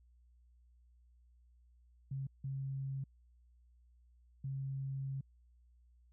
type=tone bursts at uneven times; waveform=sine; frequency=135.6 Hz; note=C#3; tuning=38 cents flat; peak=-37 dBFS; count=3; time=2.11-2.27 / 2.44-3.04 / 4.44-5.21 s; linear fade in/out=5 ms; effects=added 60 Hz sine -63 dBFS peak until 6.12 s